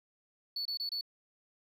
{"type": "tone bursts", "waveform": "sine", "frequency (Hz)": 4443, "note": "C#8", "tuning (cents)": 3, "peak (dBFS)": -31, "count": 4, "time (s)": [0.56, 1.011], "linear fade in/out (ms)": 5, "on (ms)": 94, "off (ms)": 25, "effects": ["tanh soft clip ceiling -32 dBFS"]}